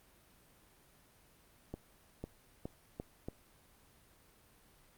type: accelerating click train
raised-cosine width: 2 ms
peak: -27 dBFS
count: 5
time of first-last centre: 1.74-3.285 s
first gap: 500 ms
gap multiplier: 0.83
effects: pink hiss -65 dBFS RMS until 4.97 s + Opus 32 kbps